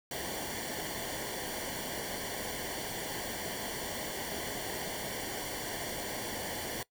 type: noise with comb filter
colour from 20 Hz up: pink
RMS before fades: -38 dBFS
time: 0.11-6.83 s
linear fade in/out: 2 ms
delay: 0.78 ms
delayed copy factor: -0.75
effects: noise-tail reverb RT60 0.1 s tail -20 dB re dry